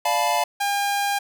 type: chord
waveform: square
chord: B half-diminished seventh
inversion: first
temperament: equal with one note detuned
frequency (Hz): 587.3 / 698.5 / 864.4 / 987.8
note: D5 / F5 / A5 / B5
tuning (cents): 0 / 0 / -31 / 0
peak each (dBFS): -29 / -24 / -24 / -27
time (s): 0.05-0.44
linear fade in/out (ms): 5
type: tone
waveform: sawtooth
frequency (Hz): 806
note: G5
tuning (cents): +48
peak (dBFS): -17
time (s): 0.6-1.19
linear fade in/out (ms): 10
effects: none